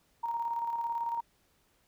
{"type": "tone with tremolo", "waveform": "sine", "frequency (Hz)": 932.3, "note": "A#5", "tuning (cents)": 0, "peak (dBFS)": -29, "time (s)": [0.23, 1.21], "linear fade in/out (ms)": 10, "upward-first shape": "square", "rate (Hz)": 18, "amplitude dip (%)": 40, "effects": ["pink hiss -70 dBFS RMS until 1.87 s"]}